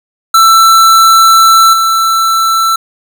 square tone with level steps, 1333 Hz, E6, 19 cents sharp, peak -3 / -8 dBFS, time 0.34-2.76 s, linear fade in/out 5 ms, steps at 1.73 s, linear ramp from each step 5 ms, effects none

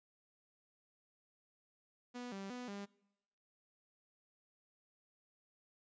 sawtooth tone with pitch steps, 245.4 / 195.5 / 247.5 / 200.8 Hz, B3 / G3 / B3 / G3, -11 / -4 / +4 / +42 cents, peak -40 dBFS, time 2.14-2.86 s, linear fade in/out 20 ms, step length 180 ms, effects noise-tail reverb RT60 1.0 s tail -25 dB re dry + resampled to 16000 Hz

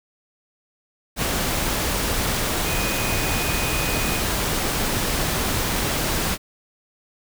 sine tone in noise, 2489 Hz, D#7, in tune, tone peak -30 dBFS, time 2.64-4.22 s, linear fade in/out 50 ms, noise pink, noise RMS -23 dBFS, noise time 1.16-6.38 s, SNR -10 dB, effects none

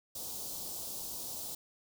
white band-stop noise, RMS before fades -41 dBFS, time 0.15-1.55 s, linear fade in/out 5 ms, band 910 to 3900 Hz, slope 24 dB/octave, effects none

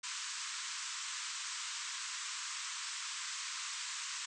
white band-pass noise, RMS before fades -42 dBFS, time 0.03-4.26 s, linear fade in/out 10 ms, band 960 to 8200 Hz, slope 96 dB/octave, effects none

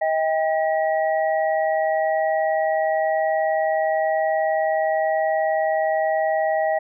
sine tone cluster, 635 / 794 / 1915 Hz, D#5 / G5 / A#6, +35 / +22 / +46 cents, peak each -20 / -23 / -29 dBFS, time 0.01-6.79 s, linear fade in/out 10 ms, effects none

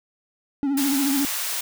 triangle tone with vibrato, 277.2 Hz, C#4, in tune, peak -18 dBFS, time 0.63-1.25 s, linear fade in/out 0 ms, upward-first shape triangle, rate 14 Hz, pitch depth 82 cents each way
white high-pass noise, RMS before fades -27 dBFS, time 0.77-1.61 s, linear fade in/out 5 ms, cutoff 780 Hz, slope 12 dB/octave
effects none

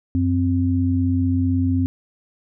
sine tone pair together, 92.5 / 261.6 Hz, F#2 / C4, 0 / 0 cents, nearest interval octave + tritone, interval 1800 cents, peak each -19 dBFS, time 0.15-1.86 s, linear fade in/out 0 ms, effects none

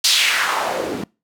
white noise with band-pass filter sweep, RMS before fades -19 dBFS, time 0.04-1.04 s, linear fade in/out 5 ms, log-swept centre 4800 to 230 Hz, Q 2.2, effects noise-tail reverb RT60 0.3 s tail -25 dB re dry

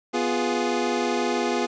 25% pulse chord, F diminished, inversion second, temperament equal, 246.9 / 349.2 / 415.3 Hz, Cb4 / F4 / Ab4, 0 / 0 / 0 cents, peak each -23 dBFS, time 0.13-1.67 s, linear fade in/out 20 ms, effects resampled to 16000 Hz + 9-bit

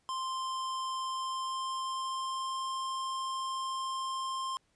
square tone with pitch glide, 1046.5 to 1055.6 Hz, C6 to C6, 0 to +15 cents, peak -34 dBFS, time 0.09-4.57 s, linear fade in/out 0 ms, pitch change +15 cents, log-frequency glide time 0.98-2.65 s, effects pink hiss -73 dBFS RMS until 4.75 s + resampled to 22050 Hz

